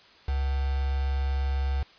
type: tone with quantisation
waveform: sine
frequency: 68.3 Hz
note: C#2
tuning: 25 cents flat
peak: -24 dBFS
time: 0.28-1.83 s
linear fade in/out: 5 ms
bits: 6
effects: white hiss -54 dBFS RMS until 1.98 s + resampled to 11025 Hz